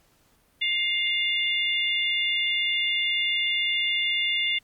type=harmonic tone; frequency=703 Hz; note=F5; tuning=11 cents sharp; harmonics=3 / 4 / 5; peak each=-26 / -27 / -28 dBFS; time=0.61-4.59 s; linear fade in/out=10 ms; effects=pink hiss -63 dBFS RMS until 4.63 s + Opus 48 kbps